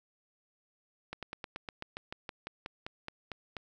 slowing click train, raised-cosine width 0.3 ms, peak -23 dBFS, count 16, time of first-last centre 1.13-3.568 s, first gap 97 ms, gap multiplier 1.07, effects none

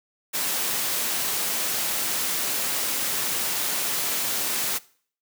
white noise, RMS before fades -26 dBFS, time 0.33-4.79 s, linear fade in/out 20 ms, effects noise-tail reverb RT60 0.5 s tail -21 dB re dry + high-pass 150 Hz 12 dB/octave

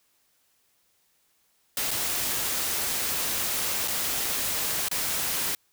white noise with dropouts, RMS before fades -28 dBFS, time 1.77-5.55 s, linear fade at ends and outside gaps 2 ms, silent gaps 1.908-1.912 / 3.877-3.881 / 4.885-4.913 s, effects white hiss -68 dBFS RMS until 5.72 s

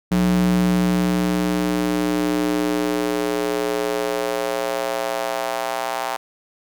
square tone with high-pass filter sweep, 60.4 Hz, B1, 38 cents flat, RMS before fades -21 dBFS, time 0.11-6.17 s, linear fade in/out 10 ms, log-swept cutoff 160 to 800 Hz, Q 2.6, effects none

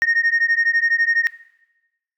sine beating tone pair, 1845 / 1857 Hz, A#6 / A#6, -18 / -7 cents, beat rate 12 Hz, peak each -16 dBFS, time 0.02-1.27 s, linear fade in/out 0 ms, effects noise-tail reverb RT60 1.0 s tail -21 dB re dry + tanh soft clip ceiling -11 dBFS

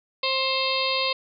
harmonic tone, 529 Hz, C5, 19 cents sharp, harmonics 1 / 2 / 4 / 5 / 6 / 7 / 8 / 9, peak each -29 / -29 / -33 / -29 / -33 / -30 / -29 / -33 dBFS, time 0.23-1.13 s, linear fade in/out 5 ms, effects none

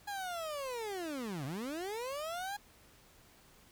30% pulse linear two-way sweep, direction down then up, 830.6 to 126.1 to 830.6 Hz, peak -35 dBFS, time 0.07-2.57 s, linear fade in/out 10 ms, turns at 1.45 s, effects pink hiss -62 dBFS RMS until 3.71 s

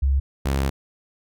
sine / sawtooth tone pair in turn, 68.1 / 68.1 Hz, C#2 / C#2, -30 / -30 cents, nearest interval unison, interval 0 cents, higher neither, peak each -16 dBFS, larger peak neither, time 0.02-0.2 / 0.45-0.7 s, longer second, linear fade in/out 10 ms, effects none

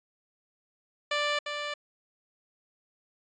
10% pulse tone with echo, 588 Hz, D5, 2 cents sharp, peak -18 dBFS, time 1.11-1.39 s, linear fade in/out 5 ms, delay 350 ms, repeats 1, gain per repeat -6 dB, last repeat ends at 1.74 s, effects resampled to 16000 Hz

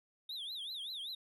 triangle tone with vibrato, 3600 Hz, A7, 39 cents sharp, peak -39 dBFS, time 0.29-1.15 s, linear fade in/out 5 ms, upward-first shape triangle, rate 5.2 Hz, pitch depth 250 cents each way, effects none

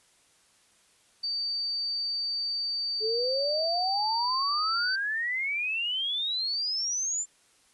sine tone, 4611 Hz, D8, 33 cents flat, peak -28 dBFS, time 1.23-4.96 s, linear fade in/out 10 ms
sine exponential sweep, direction up, 422.4 to 7300 Hz, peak -27 dBFS, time 3-7.26 s, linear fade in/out 50 ms
effects white hiss -63 dBFS RMS until 7.73 s + resampled to 24000 Hz

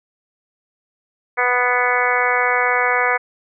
harmonic tone with a mistuned harmonic, 246.9 Hz, B3, in tune, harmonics 2 / 3 / 4 / 5 / 6 / 7 / 8 / 9, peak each -23 / -23 / -23 / -23 / -23 / -23 / -23 / -23 dBFS, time 1.37-3.18 s, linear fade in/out 20 ms, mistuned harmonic 8, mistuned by +19 cents, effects none

